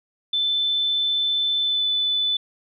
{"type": "tone with pitch glide", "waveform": "sine", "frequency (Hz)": [3525, 3497], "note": ["A7", "A7"], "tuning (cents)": [2, -11], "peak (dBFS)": -19, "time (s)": [0.33, 2.37], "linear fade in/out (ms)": 5, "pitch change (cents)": -13, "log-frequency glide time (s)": [1.6, 1.87], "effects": []}